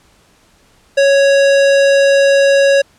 sine tone with hard clipping, 554.4 Hz, C#5, in tune, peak -9 dBFS, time 0.97-2.82 s, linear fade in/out 10 ms, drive 18 dB, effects pink hiss -51 dBFS RMS until 2.98 s + low-pass 10000 Hz 12 dB/octave

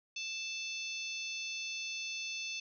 harmonic tone, 880 Hz, A5, in tune, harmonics 3 / 4 / 5 / 6 / 7, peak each -40 / -45 / -46 / -49 / -46 dBFS, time 0.16-2.6 s, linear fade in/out 5 ms, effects none

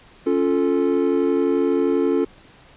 triangle chord, Db augmented, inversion none, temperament equal, 277.2 / 349.2 / 440 Hz, Db4 / F4 / A4, 0 / 0 / 0 cents, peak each -19 dBFS, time 0.26-2.25 s, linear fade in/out 10 ms, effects pink hiss -49 dBFS RMS until 2.76 s + resampled to 8000 Hz

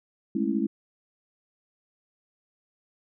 sine chord, A major seventh, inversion third, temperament just, 206.2 / 220 / 275 / 330 Hz, G#3 / A3 / C#4 / E4, -12 / 0 / -14 / +2 cents, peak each -29 dBFS, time 0.35-0.67 s, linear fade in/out 5 ms, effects none

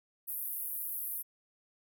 white band-pass noise, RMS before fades -38 dBFS, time 0.27-1.23 s, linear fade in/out 20 ms, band 11000 to 16000 Hz, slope 48 dB/octave, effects none

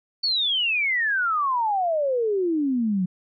sine exponential sweep, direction down, 4545 to 176.5 Hz, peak -20 dBFS, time 0.23-3.06 s, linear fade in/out 10 ms, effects none

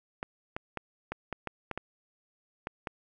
clicks, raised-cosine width 0.5 ms, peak -19 dBFS, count 10, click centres 0.229 / 0.565 / 0.773 / 1.12 / 1.327 / 1.473 / 1.713 / 1.776 / 2.671 / 2.872 s, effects none

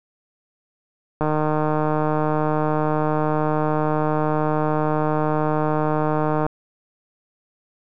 click train, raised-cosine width 1 ms, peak -8 dBFS, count 805, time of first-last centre 1.21-6.465 s, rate 153 Hz, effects none

